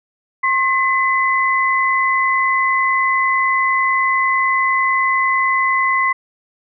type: tone pair together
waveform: sine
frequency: 1071 / 2020 Hz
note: C6 / B6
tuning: +40 / +39 cents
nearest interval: major seventh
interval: 1099 cents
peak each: -16 dBFS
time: 0.43-6.13 s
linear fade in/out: 10 ms
effects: none